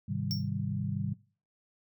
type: chord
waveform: sine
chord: Ab major seventh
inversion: none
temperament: equal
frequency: 103.83 / 130.81 / 155.56 / 196 Hz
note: Ab2 / C3 / Eb3 / G3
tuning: 0 / 0 / 0 / 0 cents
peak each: -36 dBFS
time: 0.08-1.14 s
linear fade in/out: 10 ms
type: tone with exponential decay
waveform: square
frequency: 5470 Hz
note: F8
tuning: 37 cents flat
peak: -30 dBFS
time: 0.31-0.48 s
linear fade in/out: 0 ms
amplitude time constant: 36 ms
effects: noise-tail reverb RT60 0.4 s tail -21 dB re dry